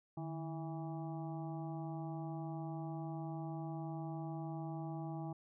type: harmonic tone with a mistuned harmonic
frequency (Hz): 163.5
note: E3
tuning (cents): -14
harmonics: 1 / 2 / 4 / 5 / 6 / 7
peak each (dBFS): -42 / -46 / -52 / -49 / -61 / -59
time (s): 0.17-5.33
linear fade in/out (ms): 5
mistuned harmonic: 1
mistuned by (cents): -110
effects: none